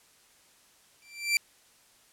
sawtooth tone with exponential growth, 2349 Hz, D7, in tune, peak -16 dBFS, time 1.02-1.37 s, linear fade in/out 1 ms, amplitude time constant 76 ms, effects white hiss -61 dBFS RMS until 2.12 s + low-pass 11000 Hz 12 dB/octave

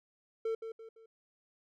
triangle tone with echo, 448.9 Hz, A4, 35 cents sharp, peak -29 dBFS, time 0.45-0.55 s, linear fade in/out 5 ms, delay 170 ms, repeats 3, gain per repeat -8 dB, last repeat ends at 1.06 s, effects none

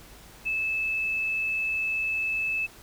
sine tone, 2615 Hz, E7, 15 cents flat, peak -25 dBFS, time 0.45-2.67 s, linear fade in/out 20 ms, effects added 50 Hz sine -54 dBFS peak until 2.82 s + pink hiss -50 dBFS RMS until 2.82 s

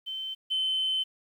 sine tone pair in turn, 3083 / 3065 Hz, G7 / G7, -29 / -40 cents, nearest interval unison, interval 11 cents, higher first, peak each -32 / -24 dBFS, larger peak second, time 0.06-0.35 / 0.5-1.04 s, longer second, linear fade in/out 20 ms, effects tanh soft clip ceiling -21 dBFS + 10-bit

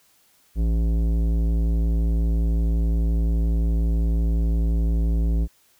sine tone with tanh clipping, 55.9 Hz, A1, 28 cents sharp, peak -20 dBFS, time 0.55-5.48 s, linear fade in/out 50 ms, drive 14 dB, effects white hiss -60 dBFS RMS until 5.79 s

